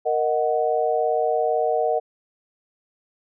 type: chord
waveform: sine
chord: D# minor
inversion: second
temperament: equal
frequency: 466.2 / 622.3 / 740 Hz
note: A#4 / D#5 / F#5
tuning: 0 / 0 / 0 cents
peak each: -23 dBFS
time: 0.05-2 s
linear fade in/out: 20 ms
effects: none